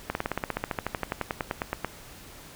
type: slowing click train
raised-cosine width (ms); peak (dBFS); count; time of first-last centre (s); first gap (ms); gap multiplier
0.5; -12; 23; 0.1-1.847; 51; 1.04
effects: pink hiss -47 dBFS RMS until 2.55 s